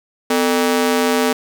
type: ring-modulated tone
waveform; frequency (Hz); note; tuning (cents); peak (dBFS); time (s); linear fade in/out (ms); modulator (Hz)
sawtooth; 349.2; F4; 0; -7; 0.3-1.33; 5; 96.7
effects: none